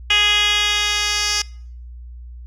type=tone with band-pass filter sweep; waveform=10% pulse; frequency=415 Hz; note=G#4; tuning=1 cent flat; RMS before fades=-18 dBFS; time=0.1-1.42 s; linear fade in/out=5 ms; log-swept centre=3000 to 4800 Hz; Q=4.4; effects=noise-tail reverb RT60 0.6 s tail -25 dB re dry + added 60 Hz sine -33 dBFS peak until 2.46 s